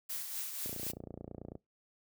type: noise with tremolo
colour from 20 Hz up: blue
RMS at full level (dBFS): -38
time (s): 0.09-0.92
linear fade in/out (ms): 10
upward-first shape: triangle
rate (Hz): 4.1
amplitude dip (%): 50
type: click train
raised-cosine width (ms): 2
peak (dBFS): -30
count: 27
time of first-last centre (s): 0.66-1.553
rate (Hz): 29.1
effects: noise-tail reverb RT60 0.2 s tail -23 dB re dry + high-pass 60 Hz 12 dB/octave